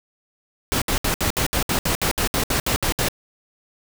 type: noise bursts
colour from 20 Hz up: pink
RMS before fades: -21 dBFS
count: 15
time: 0.72-3.085 s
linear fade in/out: 0 ms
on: 97 ms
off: 65 ms
effects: none